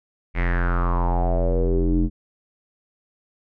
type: tone with low-pass filter sweep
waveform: square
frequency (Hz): 43.65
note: F1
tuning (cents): 0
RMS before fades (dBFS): -20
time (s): 0.34-2.1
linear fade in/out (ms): 50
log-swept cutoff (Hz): 2200 to 260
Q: 6.3
effects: none